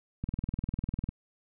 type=click train; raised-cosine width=5 ms; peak=-20 dBFS; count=18; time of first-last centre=0.24-1.09 s; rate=20 Hz; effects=none